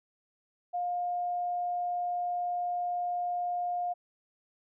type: tone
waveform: sine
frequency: 709 Hz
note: F5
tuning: 26 cents sharp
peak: -29 dBFS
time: 0.73-3.94 s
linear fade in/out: 20 ms
effects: none